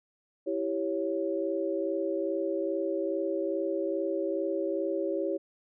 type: chord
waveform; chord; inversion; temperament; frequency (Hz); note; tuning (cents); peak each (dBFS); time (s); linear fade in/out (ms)
sine; C# diminished; first; equal; 329.6 / 392 / 554.4; E4 / G4 / C#5; 0 / 0 / 0; -32; 0.46-5.38; 20
effects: none